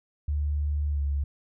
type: tone with pitch glide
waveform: sine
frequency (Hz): 73.42 to 70.92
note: D2 to C#2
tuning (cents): 0 to +40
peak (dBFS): -24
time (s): 0.28-1.24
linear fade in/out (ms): 5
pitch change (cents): -60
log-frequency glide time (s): 0.91-1.01
effects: none